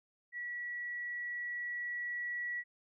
sine tone with level ramp, 1936 Hz, B6, 35 cents flat, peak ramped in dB -38 to -35 dBFS, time 0.32-2.64 s, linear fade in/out 50 ms, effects none

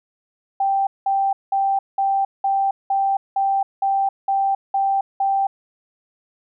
sine tone bursts, 784 Hz, G5, in tune, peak -16 dBFS, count 11, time 0.6-5.47 s, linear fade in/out 5 ms, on 270 ms, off 190 ms, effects none

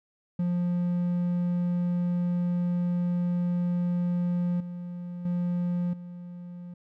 triangle tone with level steps, 176 Hz, F3, 14 cents sharp, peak -22 / -32 / -23 / -36 dBFS, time 0.39-6.74 s, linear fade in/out 5 ms, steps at 4.6 / 5.25 / 5.93 s, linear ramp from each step 5 ms, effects none

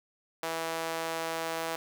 sawtooth tone with high-pass filter, 163.6 Hz, E3, 13 cents flat, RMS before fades -34 dBFS, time 0.43-1.76 s, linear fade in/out 2 ms, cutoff 610 Hz, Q 1.2, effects none

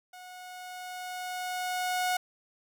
sawtooth tone with level ramp, 730 Hz, F#5, 24 cents flat, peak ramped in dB -42 to -22 dBFS, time 0.13-2.17 s, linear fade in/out 5 ms, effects none

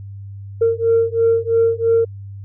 sine beating tone pair, 456.7 / 459.7 Hz, A#4 / A#4, -36 / -24 cents, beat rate 3 Hz, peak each -15 dBFS, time 0.61-2.05 s, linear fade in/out 10 ms, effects tanh soft clip ceiling -7 dBFS + added 99 Hz sine -30 dBFS peak until 2.44 s

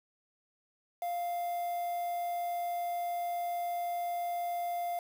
triangle tone with quantisation, 698.5 Hz, F5, in tune, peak -30 dBFS, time 1.02-4.99 s, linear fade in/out 2 ms, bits 8, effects none

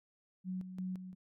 sine tone with tremolo, 185 Hz, F#3, in tune, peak -36 dBFS, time 0.44-1.15 s, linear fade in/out 50 ms, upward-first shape square, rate 2.9 Hz, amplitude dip 60%, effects none

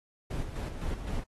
brown noise with tremolo, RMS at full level -33 dBFS, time 0.3-1.24 s, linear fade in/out 10 ms, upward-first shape square, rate 3.9 Hz, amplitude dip 50%, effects AAC 32 kbps

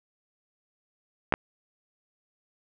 clicks, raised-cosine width 0.5 ms, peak -7 dBFS, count 2, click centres 1.324 / 1.339 s, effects none

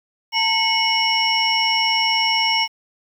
sine tone cluster, 900 / 2188 / 2932 / 5480 Hz, A5 / C#7 / F#7 / F8, +39 / -23 / -16 / -34 cents, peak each -21 dBFS, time 0.32-2.68 s, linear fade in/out 50 ms, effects tanh soft clip ceiling -6 dBFS + 8-bit

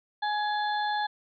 harmonic tone with a mistuned harmonic, 838 Hz, G#5, 15 cents sharp, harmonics 1 / 2 / 4 / 5, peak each -27 / -33 / -39 / -41 dBFS, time 0.22-1.07 s, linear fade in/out 10 ms, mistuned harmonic 4, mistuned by +70 cents, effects none

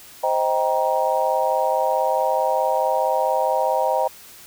sine chord, C minor seventh, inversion none, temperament just, 523.3 / 627.9 / 784.9 / 941.9 Hz, C5 / Eb5 / G5 / Bb5, 0 / +16 / +2 / +18 cents, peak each -23 dBFS, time 0.23-4.08 s, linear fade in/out 10 ms, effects white hiss -44 dBFS RMS until 4.46 s

